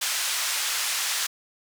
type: band-pass noise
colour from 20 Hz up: white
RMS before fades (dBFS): -27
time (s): 0.01-1.27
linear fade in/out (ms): 10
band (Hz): 1100 to 8200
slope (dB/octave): 12
effects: none